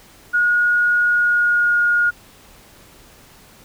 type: tone with pitch glide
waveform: sine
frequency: 1444 to 1430.7 Hz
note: F#6 to F6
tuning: -43 to +41 cents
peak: -13 dBFS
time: 0.33-2.11 s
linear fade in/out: 20 ms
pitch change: -16 cents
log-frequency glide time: 1.06-1.8 s
effects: pink hiss -47 dBFS RMS until 3.64 s